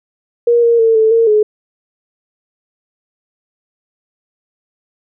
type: tone with pitch steps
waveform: sine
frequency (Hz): 473.6 / 467.2 / 451.5 / 440.2 / 457.6 / 424.8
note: A#4 / A#4 / A4 / A4 / A#4 / G#4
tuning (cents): +27 / +4 / +45 / +1 / -32 / +39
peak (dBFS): -7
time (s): 0.47-1.43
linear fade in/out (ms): 5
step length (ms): 160
effects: none